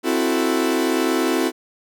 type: chord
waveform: 40% pulse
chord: F# half-diminished seventh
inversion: second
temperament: equal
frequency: 261.6 / 329.6 / 370 / 440 Hz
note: C4 / E4 / F#4 / A4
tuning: 0 / 0 / 0 / 0 cents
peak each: -22 / -21 / -23 / -25 dBFS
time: 0.03-1.52 s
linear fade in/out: 50 ms
effects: none